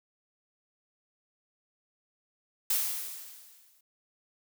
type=noise with exponential decay; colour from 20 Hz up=blue; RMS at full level=-26 dBFS; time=2.7-3.81 s; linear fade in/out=5 ms; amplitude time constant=240 ms; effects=none